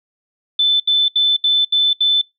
sine tone bursts, 3520 Hz, A7, in tune, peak -11 dBFS, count 6, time 0.59-2.215 s, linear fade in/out 5 ms, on 210 ms, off 73 ms, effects noise-tail reverb RT60 0.2 s tail -25 dB re dry

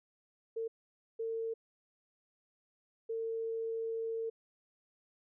sine tone bursts at uneven times, 452.4 Hz, A4, 48 cents sharp, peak -34 dBFS, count 3, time 0.56-0.68 / 1.19-1.54 / 3.09-4.3 s, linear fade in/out 10 ms, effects none

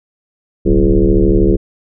sine tone with frequency modulation, 190.2 Hz, F#3, 48 cents sharp, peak -7 dBFS, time 0.65-1.57 s, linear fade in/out 20 ms, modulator 73 Hz, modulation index 3.4, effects none

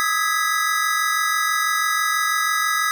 square chord, E major seventh, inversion third, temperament equal with one note detuned, 1244.5 / 1290.6 / 1661.2 / 1975.5 Hz, D#6 / E6 / G#6 / B6, 0 / -37 / 0 / 0 cents, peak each -25 dBFS, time 0-2.91 s, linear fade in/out 0 ms, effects none

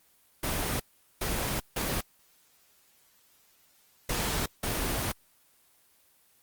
pink noise bursts at uneven times, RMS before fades -30 dBFS, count 5, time 0.43-0.8 / 1.21-1.6 / 1.76-2.01 / 4.09-4.46 / 4.63-5.12 s, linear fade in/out 5 ms, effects white hiss -64 dBFS RMS until 6.42 s + Opus 24 kbps

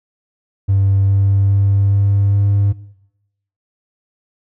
triangle tone with pitch steps, 98 / 98.62 / 99.25 / 99.89 / 100.52 Hz, G2 / G2 / G2 / G2 / G2, 0 / +11 / +22 / +33 / +44 cents, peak -7 dBFS, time 0.68-2.73 s, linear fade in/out 20 ms, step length 410 ms, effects noise-tail reverb RT60 0.9 s tail -23 dB re dry + tanh soft clip ceiling -6 dBFS

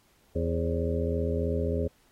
harmonic tone with a mistuned harmonic, 83.2 Hz, E2, 17 cents sharp, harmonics 1 / 2 / 3 / 4 / 5 / 6 / 7, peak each -29 / -35 / -34 / -41 / -32 / -34 / -38 dBFS, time 0.35-1.88 s, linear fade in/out 10 ms, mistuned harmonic 6, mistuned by +94 cents, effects pink hiss -65 dBFS RMS until 2.11 s + AAC 48 kbps

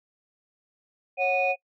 sine tone cluster, 549 / 735 / 2475 Hz, C#5 / F#5 / D#7, -17 / -12 / -10 cents, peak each -25 dBFS, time 1.17-1.56 s, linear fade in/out 50 ms, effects noise-tail reverb RT60 0.1 s tail -25 dB re dry + tanh soft clip ceiling -13 dBFS

